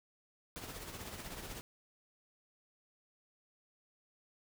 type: noise with tremolo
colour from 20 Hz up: pink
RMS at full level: -44 dBFS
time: 0.56-1.61 s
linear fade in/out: 0 ms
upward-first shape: triangle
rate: 16 Hz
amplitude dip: 55%
effects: none